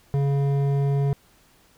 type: tone with hard clipping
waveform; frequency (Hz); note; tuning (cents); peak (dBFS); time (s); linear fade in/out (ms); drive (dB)
sine; 139.9; C#3; +16; -21; 0.14-1.13; 0; 10
effects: pink hiss -58 dBFS RMS until 1.77 s